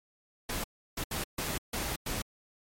pink noise bursts at uneven times, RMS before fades -34 dBFS, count 6, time 0.49-0.64 / 0.97-1.04 / 1.11-1.24 / 1.38-1.58 / 1.73-1.96 / 2.06-2.22 s, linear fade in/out 5 ms, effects MP3 64 kbps

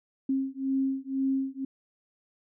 sine beating tone pair, 267.2 / 269.2 Hz, C4 / C4, +36 / +49 cents, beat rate 2 Hz, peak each -29 / -29 dBFS, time 0.29-1.65 s, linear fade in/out 5 ms, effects none

